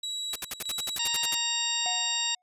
35% pulse tone with tremolo, 3895 Hz, B7, 25 cents flat, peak -29 dBFS, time 0.03-1.27 s, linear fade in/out 5 ms, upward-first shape square, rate 1.6 Hz, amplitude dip 75%
white noise bursts, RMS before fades -32 dBFS, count 12, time 0.33-1.347 s, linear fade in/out 2 ms, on 27 ms, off 63 ms
harmonic tone, 932.3 Hz, A#5, in tune, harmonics 1 / 2 / 3 / 4 / 5 / 6 / 8, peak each -39 / -39 / -33 / -30 / -37 / -39 / -32 dBFS, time 0.99-2.35 s, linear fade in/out 5 ms
triangle tone with exponential decay, 728 Hz, F#5, 28 cents flat, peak -29 dBFS, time 1.86-2.42 s, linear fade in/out 0 ms, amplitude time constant 120 ms
effects resampled to 32000 Hz

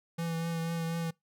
square tone with vibrato, 166 Hz, E3, 12 cents sharp, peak -32 dBFS, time 0.18-1.11 s, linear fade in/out 10 ms, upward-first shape triangle, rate 4.1 Hz, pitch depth 23 cents each way, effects noise-tail reverb RT60 0.2 s tail -26 dB re dry

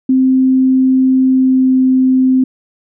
sine tone with pitch glide, 260.8 to 259.3 Hz, C4 to C4, -5 to -15 cents, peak -7 dBFS, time 0.09-2.44 s, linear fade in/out 5 ms, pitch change -10 cents, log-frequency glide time 1.28-1.81 s, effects none

